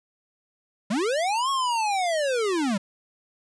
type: linear two-way sweep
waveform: square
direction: up then down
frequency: 183 to 1108.7 to 183 Hz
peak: -23 dBFS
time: 0.9-2.78 s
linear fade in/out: 10 ms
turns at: 1.5 s
effects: resampled to 22050 Hz